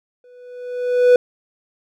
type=tone with exponential growth; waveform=triangle; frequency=493.9 Hz; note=B4; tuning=in tune; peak=-4 dBFS; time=0.24-1.16 s; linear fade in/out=2 ms; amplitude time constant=200 ms; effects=none